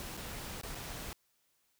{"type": "noise with dropouts", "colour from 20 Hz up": "pink", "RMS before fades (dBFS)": -43, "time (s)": [0, 1.13], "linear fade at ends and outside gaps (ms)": 0, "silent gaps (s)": [[0.169, 0.174], [0.613, 0.633], [0.748, 0.752]], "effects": ["white hiss -75 dBFS RMS until 1.79 s"]}